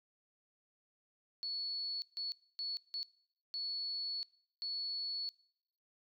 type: tone bursts at uneven times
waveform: sine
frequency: 4408 Hz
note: C#8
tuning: 11 cents flat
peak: -37 dBFS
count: 6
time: 1.43-2.02 / 2.17-2.32 / 2.59-2.77 / 2.94-3.03 / 3.54-4.23 / 4.62-5.29 s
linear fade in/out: 0 ms
effects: noise-tail reverb RT60 0.7 s tail -22 dB re dry